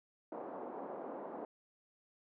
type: band-pass noise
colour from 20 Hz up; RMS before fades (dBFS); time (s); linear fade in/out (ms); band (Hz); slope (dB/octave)
white; -45; 0.32-1.45; 2; 240 to 840; 24
effects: none